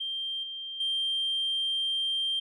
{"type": "tone with level steps", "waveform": "sine", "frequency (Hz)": 3170, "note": "G7", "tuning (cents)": 19, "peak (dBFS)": [-30, -35, -25], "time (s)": [0, 2.4], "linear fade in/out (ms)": 10, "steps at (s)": [0.43, 0.8], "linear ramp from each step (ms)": 5, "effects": ["tanh soft clip ceiling -23 dBFS"]}